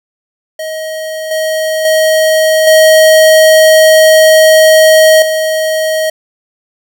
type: tone with level steps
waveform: square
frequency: 631 Hz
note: D#5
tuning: 24 cents sharp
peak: -18 / -12 / -7 / -3 / -11 dBFS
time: 0.59-6.1 s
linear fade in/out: 5 ms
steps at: 1.31 / 1.85 / 2.67 / 5.22 s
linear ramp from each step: 2 ms
effects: none